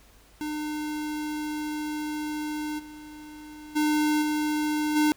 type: tone with level steps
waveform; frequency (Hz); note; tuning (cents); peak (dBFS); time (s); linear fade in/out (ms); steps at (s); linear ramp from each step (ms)
square; 302.4; D#4; -49; -30 / -42 / -22 / -25 / -20; 0.41-5.12; 0; 2.78 / 3.75 / 4.21 / 4.95; 20
effects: added 50 Hz sine -57 dBFS peak until 5.16 s + pink hiss -57 dBFS RMS until 5.16 s